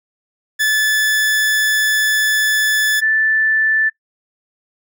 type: tone pair in turn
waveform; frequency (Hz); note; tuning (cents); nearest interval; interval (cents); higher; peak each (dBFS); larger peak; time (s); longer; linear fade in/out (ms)
40% pulse / sine; 1735 / 1759.2; A6 / A6; -25 / -1; unison; 24; second; -12; neither; 0.59-3.01 / 3.01-3.9; first; 20
effects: noise-tail reverb RT60 0.1 s tail -20 dB re dry